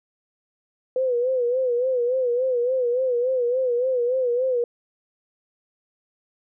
sine tone with vibrato, 499.6 Hz, B4, 20 cents sharp, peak -19 dBFS, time 0.96-4.64 s, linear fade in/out 2 ms, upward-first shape sine, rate 3.5 Hz, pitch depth 86 cents each way, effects none

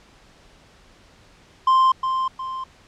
triangle tone with echo, 1046.5 Hz, C6, in tune, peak -11 dBFS, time 1.67-1.92 s, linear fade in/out 5 ms, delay 360 ms, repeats 2, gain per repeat -7 dB, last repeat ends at 2.64 s, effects pink hiss -52 dBFS RMS until 2.87 s + low-pass 6000 Hz 12 dB/octave

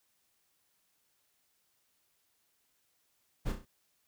brown noise with echo, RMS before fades -33 dBFS, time 3.45-3.53 s, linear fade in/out 20 ms, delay 32 ms, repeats 4, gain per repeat -6 dB, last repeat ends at 3.658 s, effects white hiss -75 dBFS RMS until 4.07 s

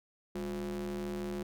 square ring-modulated tone, 78.9 Hz, D#2, 25 cents sharp, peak -33 dBFS, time 0.35-1.43 s, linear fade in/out 5 ms, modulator 279 Hz, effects none

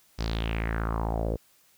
sawtooth tone with low-pass filter sweep, 55.7 Hz, A1, 22 cents sharp, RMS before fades -29 dBFS, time 0.18-1.37 s, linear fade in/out 20 ms, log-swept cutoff 5300 to 470 Hz, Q 4, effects white hiss -62 dBFS RMS until 1.77 s

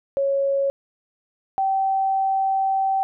sine tone pair in turn, 552 / 773.3 Hz, C#5 / G5, -7 / -24 cents, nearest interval tritone, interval 583 cents, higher second, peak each -18 dBFS, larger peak neither, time 0.17-0.7 / 1.58-3.03 s, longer second, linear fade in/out 0 ms, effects none

